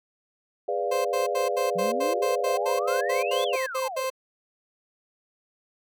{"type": "chord", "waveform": "sine", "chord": "G# diminished seventh", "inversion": "none", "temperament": "equal with one note detuned", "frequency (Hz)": [409.8, 493.9, 587.3, 698.5], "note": ["G#4", "B4", "D5", "F5"], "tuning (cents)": [-23, 0, 0, 0], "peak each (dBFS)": -30, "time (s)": [0.68, 3.56], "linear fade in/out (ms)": 5}
{"type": "tone bursts", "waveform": "30% pulse", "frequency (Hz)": 523.3, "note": "C5", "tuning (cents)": 0, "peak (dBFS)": -23, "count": 15, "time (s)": [0.91, 4.102], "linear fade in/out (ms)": 10, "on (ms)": 140, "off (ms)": 78}
{"type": "exponential two-way sweep", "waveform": "sine", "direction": "up then down", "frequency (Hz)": [172.4, 3556, 473.7], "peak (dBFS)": -32, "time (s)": [1.75, 4.05], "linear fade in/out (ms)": 10, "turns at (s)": 3.44}
{"effects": []}